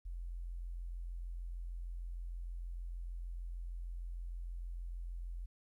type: tone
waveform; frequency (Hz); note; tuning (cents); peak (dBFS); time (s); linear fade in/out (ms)
sine; 43.25; F1; -16; -40; 0.05-5.46; 10
effects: 13-bit